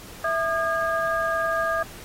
sine tone cluster, 658 / 1218 / 1632 Hz, E5 / D#6 / G#6, -3 / -37 / -31 cents, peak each -25 / -26 / -27 dBFS, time 0.24-1.83 s, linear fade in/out 5 ms, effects pink hiss -43 dBFS RMS until 2.04 s + AAC 48 kbps

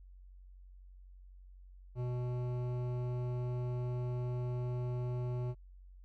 sine tone with hard clipping, 123.47 Hz, B2, in tune, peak -36 dBFS, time 1.95-5.55 s, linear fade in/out 50 ms, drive 13 dB, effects added 46 Hz sine -52 dBFS peak until 6.04 s

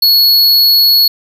square tone, 4363 Hz, C#8, 28 cents flat, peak -6 dBFS, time 0.02-1.08 s, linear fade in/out 5 ms, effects none

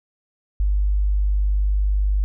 sine tone, 49.93 Hz, G1, 33 cents sharp, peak -16 dBFS, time 0.6-2.24 s, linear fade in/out 0 ms, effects none

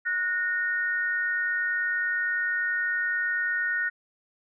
sine tone pair together, 1464 / 1844.5 Hz, F#6 / A#6, -19 / -19 cents, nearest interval major third, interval 400 cents, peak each -27 dBFS, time 0.05-3.9 s, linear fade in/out 20 ms, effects none

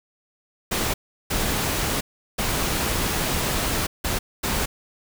pink noise bursts at uneven times, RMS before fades -24 dBFS, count 5, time 0.71-0.94 / 1.3-2.01 / 2.38-3.87 / 4.04-4.19 / 4.43-4.66 s, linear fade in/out 10 ms, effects none

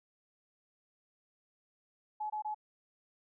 sine tone bursts, 851 Hz, G#5, 42 cents sharp, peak -34 dBFS, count 3, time 2.2-2.546 s, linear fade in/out 10 ms, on 100 ms, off 23 ms, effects none

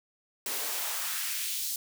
white noise with high-pass filter sweep, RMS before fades -33 dBFS, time 0.46-1.76 s, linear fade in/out 2 ms, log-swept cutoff 260 to 5200 Hz, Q 1.1, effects none

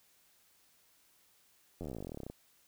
slowing click train, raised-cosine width 2 ms, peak -29 dBFS, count 25, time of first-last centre 1.81-2.3 s, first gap 11 ms, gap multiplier 1.05, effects white hiss -68 dBFS RMS until 2.67 s

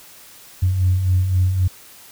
sine beating tone pair, 88.8 / 92.6 Hz, F2 / F#2, +29 / +2 cents, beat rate 3.8 Hz, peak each -23 / -14 dBFS, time 0.62-1.68 s, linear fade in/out 10 ms, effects tanh soft clip ceiling -8 dBFS + white hiss -44 dBFS RMS until 2.11 s

